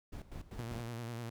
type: noise with tremolo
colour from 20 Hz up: brown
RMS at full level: -44 dBFS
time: 0.12-0.88 s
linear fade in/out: 10 ms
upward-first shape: square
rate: 5.1 Hz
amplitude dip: 80%
type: tone with vibrato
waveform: sawtooth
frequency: 117.3 Hz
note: A#2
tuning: 11 cents sharp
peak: -36 dBFS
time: 0.58-1.3 s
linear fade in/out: 10 ms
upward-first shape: sine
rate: 10 Hz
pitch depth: 57 cents each way
effects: none